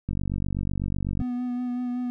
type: click train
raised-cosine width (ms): 5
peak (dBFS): -16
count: 55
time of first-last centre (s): 0.09-1.215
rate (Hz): 48
type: tone with vibrato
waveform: triangle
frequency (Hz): 246.9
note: B3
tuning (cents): 0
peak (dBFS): -24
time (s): 1.2-2.1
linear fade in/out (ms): 0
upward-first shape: sine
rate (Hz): 5.3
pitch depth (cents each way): 18
effects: none